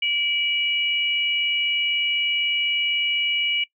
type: tone pair together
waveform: sine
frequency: 2316 / 2914 Hz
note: D7 / F#7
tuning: -25 / -27 cents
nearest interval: major third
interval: 398 cents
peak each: -23 dBFS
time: 0.02-3.64 s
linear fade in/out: 5 ms
effects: noise-tail reverb RT60 0.1 s tail -20 dB re dry